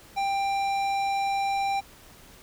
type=tone with tanh clipping; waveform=sine; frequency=790 Hz; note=G5; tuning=13 cents sharp; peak=-26 dBFS; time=0.16-1.81 s; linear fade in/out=20 ms; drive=15 dB; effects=pink hiss -51 dBFS RMS until 2.42 s